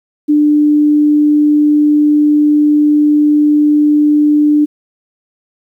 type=tone; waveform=sine; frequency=297.5 Hz; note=D4; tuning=22 cents sharp; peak=-6 dBFS; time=0.28-4.66 s; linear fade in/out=20 ms; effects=8-bit